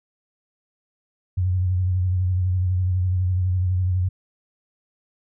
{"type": "tone with vibrato", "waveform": "sine", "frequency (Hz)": 91.5, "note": "F#2", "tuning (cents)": -19, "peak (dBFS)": -18, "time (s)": [1.37, 4.09], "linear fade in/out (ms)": 10, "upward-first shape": "triangle", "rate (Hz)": 12, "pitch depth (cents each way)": 55, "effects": []}